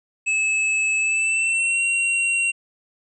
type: tone with pitch glide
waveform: square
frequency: 2600 to 2745 Hz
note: E7 to F7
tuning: -24 to -31 cents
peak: -19 dBFS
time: 0.26-2.52 s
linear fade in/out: 20 ms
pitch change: +93 cents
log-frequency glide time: 0.98-1.82 s
effects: resampled to 24000 Hz